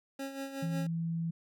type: tone with tremolo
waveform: 25% pulse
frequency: 272.6 Hz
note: C#4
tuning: 29 cents flat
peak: -32 dBFS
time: 0.19-0.87 s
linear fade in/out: 5 ms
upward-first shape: sine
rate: 5.5 Hz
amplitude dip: 60%
type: tone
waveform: sine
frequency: 165.8 Hz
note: E3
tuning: 10 cents sharp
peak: -31 dBFS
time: 0.62-1.31 s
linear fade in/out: 10 ms
effects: none